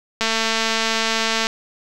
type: click train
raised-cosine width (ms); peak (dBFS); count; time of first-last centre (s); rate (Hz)
0.2; -3; 283; 0.21-1.469; 224
effects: none